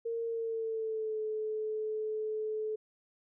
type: tone with pitch glide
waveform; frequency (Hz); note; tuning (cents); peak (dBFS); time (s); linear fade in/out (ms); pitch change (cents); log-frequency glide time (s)
sine; 460.5 to 432.2; A#4 to A4; -21 to -31; -32; 0.05-2.76; 10; -110; 0.25-1.2
effects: none